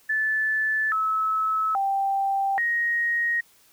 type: tone with pitch steps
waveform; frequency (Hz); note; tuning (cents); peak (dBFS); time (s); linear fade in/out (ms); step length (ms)
sine; 1745 / 1297 / 785 / 1877; A6 / E6 / G5 / A#6; -15 / -28 / +2 / +11; -21; 0.09-3.41; 10; 830
effects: white hiss -58 dBFS RMS until 3.72 s